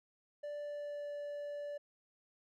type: tone with pitch glide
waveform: triangle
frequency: 586 to 581.3 Hz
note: D5 to D5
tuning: -4 to -18 cents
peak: -38 dBFS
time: 0.43-1.78 s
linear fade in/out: 10 ms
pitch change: -14 cents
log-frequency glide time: 0.59-1.11 s
effects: none